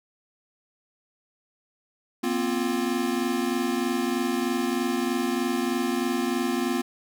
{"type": "chord", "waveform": "square", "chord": "Bb suspended second", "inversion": "none", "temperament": "equal with one note detuned", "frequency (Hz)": [238.4, 261.6, 349.2], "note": ["Bb3", "C4", "F4"], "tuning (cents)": [39, 0, 0], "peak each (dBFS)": -29, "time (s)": [2.23, 6.82], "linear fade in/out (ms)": 10, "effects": []}